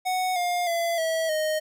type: tone with pitch steps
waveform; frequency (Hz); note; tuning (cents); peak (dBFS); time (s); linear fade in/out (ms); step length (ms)
square; 740 / 708.2 / 677.8 / 648.7 / 620.8; F#5 / F5 / E5 / E5 / D#5; 0 / +24 / +48 / -28 / -4; -24; 0.05-1.6; 20; 310
effects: none